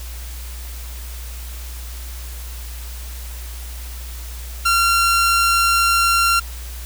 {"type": "tone", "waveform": "sawtooth", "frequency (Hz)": 1374, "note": "F6", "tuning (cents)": -29, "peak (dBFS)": -10, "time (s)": [4.65, 6.4], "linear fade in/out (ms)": 10, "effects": ["added 60 Hz sine -29 dBFS peak until 6.85 s", "white hiss -38 dBFS RMS until 6.85 s"]}